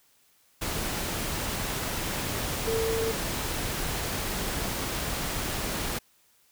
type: tone in noise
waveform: sine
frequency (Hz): 450.2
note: A4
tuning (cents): +40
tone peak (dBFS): -26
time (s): 2.67-3.12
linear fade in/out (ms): 10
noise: pink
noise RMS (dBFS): -31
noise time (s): 0.61-5.99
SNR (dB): +2
effects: white hiss -64 dBFS RMS until 6.51 s